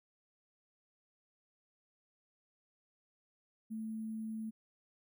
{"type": "tone with sample-and-hold", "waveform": "sine", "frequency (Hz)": 220, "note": "A3", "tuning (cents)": 0, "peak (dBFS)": -38, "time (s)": [3.7, 4.51], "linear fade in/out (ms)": 20, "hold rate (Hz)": 11025, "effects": []}